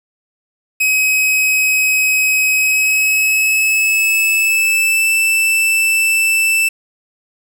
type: tone with pitch glide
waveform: 45% pulse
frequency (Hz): 2540 to 2651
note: D#7 to E7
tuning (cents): +35 to +9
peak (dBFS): -11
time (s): 0.8-6.69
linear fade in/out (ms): 10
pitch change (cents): +74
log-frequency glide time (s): 2.55-5.12
effects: 7-bit